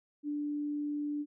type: tone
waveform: sine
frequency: 293.7 Hz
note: D4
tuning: in tune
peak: -32 dBFS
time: 0.23-1.26 s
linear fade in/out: 50 ms
effects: none